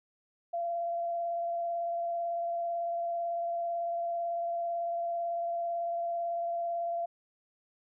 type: tone with vibrato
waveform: sine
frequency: 684 Hz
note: F5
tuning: 36 cents flat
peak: -30 dBFS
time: 0.53-7.06 s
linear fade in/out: 10 ms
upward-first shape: square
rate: 18 Hz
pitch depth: 10 cents each way
effects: none